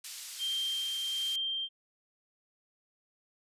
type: band-pass noise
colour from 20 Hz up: pink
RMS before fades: -44 dBFS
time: 0.04-1.36 s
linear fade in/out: 5 ms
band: 3900 to 11000 Hz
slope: 12 dB/octave
type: tone with tremolo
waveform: sine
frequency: 3165 Hz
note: G7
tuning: 16 cents sharp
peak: -30 dBFS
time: 0.38-1.69 s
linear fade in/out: 50 ms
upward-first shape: sine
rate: 1.3 Hz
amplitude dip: 25%
effects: resampled to 32000 Hz